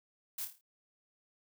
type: noise with echo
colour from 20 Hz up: blue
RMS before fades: -39 dBFS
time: 0.38-0.45 s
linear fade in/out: 5 ms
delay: 27 ms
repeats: 6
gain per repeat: -6 dB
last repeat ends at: 0.612 s
effects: none